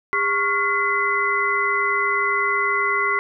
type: tone cluster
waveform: sine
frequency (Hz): 404.6 / 1108 / 1406 / 2027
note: G#4 / C#6 / F6 / B6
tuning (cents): -45 / -1 / +11 / +45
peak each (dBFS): -28 / -22 / -26 / -21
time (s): 0.13-3.19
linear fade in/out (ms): 0
effects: none